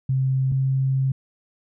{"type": "tone pair in turn", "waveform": "sine", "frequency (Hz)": [132.3, 133.45], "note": ["C3", "C3"], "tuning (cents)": [20, 35], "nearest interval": "unison", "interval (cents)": 15, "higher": "second", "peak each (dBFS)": -18, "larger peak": "neither", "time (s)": [[0.09, 0.52], [0.52, 1.12]], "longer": "second", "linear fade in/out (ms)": 5, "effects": []}